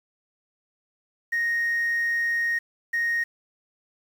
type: tone bursts at uneven times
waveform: sine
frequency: 1864.7 Hz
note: A#6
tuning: in tune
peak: -20 dBFS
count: 2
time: 1.32-2.59 / 2.93-3.24 s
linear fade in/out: 10 ms
effects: tanh soft clip ceiling -20 dBFS + 8-bit